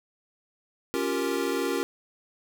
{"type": "chord", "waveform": "square", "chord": "G half-diminished seventh", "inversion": "second", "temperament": "equal", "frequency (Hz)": [277.2, 349.2, 392, 466.2], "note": ["Db4", "F4", "G4", "Bb4"], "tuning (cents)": [0, 0, 0, 0], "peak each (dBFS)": -32, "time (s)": [0.94, 1.83], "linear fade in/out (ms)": 0, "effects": []}